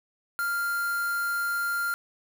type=tone with quantisation; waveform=triangle; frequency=1396.9 Hz; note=F6; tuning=in tune; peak=-24 dBFS; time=0.39-1.94 s; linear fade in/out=0 ms; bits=6; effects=none